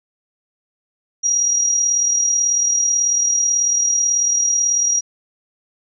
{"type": "tone with amplitude modulation", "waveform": "sine", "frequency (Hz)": 5730, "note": "F8", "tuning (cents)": 44, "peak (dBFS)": -12, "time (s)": [1.23, 5.01], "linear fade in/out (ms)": 20, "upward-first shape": "sine", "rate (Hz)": 38.2, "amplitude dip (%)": 45, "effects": []}